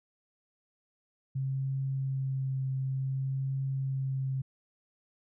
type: tone with vibrato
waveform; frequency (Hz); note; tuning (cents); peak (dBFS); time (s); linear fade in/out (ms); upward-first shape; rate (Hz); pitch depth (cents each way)
sine; 133.8; C3; +39; -29; 1.35-4.42; 10; triangle; 0.55; 16
effects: none